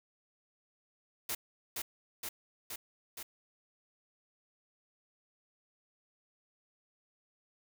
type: noise with echo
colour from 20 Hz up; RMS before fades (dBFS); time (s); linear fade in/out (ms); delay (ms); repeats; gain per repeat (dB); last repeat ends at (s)
white; -36; 1.29-1.35; 5; 470; 4; -2; 3.23
effects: none